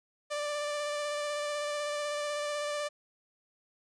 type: tone with vibrato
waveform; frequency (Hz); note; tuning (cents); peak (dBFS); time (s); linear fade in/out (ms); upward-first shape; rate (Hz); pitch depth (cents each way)
sawtooth; 589; D5; +5; -28; 0.3-2.89; 20; square; 16; 12
effects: resampled to 22050 Hz + 11-bit